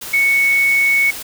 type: tone in noise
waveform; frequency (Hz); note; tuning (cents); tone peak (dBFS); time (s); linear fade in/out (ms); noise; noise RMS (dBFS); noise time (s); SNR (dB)
sine; 2217; C#7; 0; -11; 0.13-1.11; 10; white; -29; 0.01-1.23; +15
effects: none